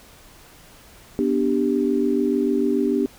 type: chord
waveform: sine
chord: G major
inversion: first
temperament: equal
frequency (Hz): 246.9 / 293.7 / 392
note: B3 / D4 / G4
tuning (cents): 0 / 0 / 0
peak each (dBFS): -22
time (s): 1.19-3.06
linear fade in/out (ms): 0
effects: pink hiss -48 dBFS RMS until 3.18 s